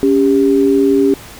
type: tone pair together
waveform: sine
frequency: 279.5 / 397.2 Hz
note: C#4 / G4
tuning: +14 / +23 cents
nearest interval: tritone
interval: 609 cents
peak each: -11 dBFS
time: 0.03-1.14 s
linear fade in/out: 0 ms
effects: pink hiss -35 dBFS RMS until 1.39 s